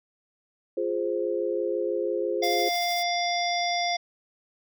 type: chord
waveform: sine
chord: F minor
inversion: none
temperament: equal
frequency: 349.2 / 415.3 / 523.3 Hz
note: F4 / Ab4 / C5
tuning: 0 / 0 / 0 cents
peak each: -29 dBFS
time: 0.77-2.69 s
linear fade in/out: 5 ms
type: harmonic tone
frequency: 699 Hz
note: F5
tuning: 1 cent sharp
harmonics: 1 / 3 / 5 / 7 / 8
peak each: -26 / -31 / -33 / -34 / -35 dBFS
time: 2.42-3.97 s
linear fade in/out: 10 ms
type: noise with tremolo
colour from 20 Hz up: blue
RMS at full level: -38 dBFS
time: 2.43-3.03 s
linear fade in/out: 5 ms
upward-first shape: triangle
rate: 13 Hz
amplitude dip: 50%
effects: none